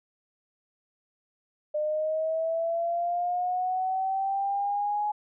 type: linear sweep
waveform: sine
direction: up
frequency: 601 to 840 Hz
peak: -25 dBFS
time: 1.74-5.12 s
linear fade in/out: 10 ms
effects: none